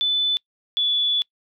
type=tone pair in turn; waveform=sine; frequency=3500 / 3440 Hz; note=A7 / A7; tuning=-10 / -40 cents; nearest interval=unison; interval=30 cents; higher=first; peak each=-18 / -18 dBFS; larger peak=neither; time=0.01-0.37 / 0.77-1.22 s; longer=second; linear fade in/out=0 ms; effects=noise-tail reverb RT60 0.1 s tail -25 dB re dry